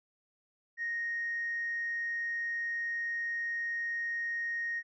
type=tone with tanh clipping; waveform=triangle; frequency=1864.7 Hz; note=A#6; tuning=in tune; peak=-32 dBFS; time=0.77-4.83 s; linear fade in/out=50 ms; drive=4 dB; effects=resampled to 16000 Hz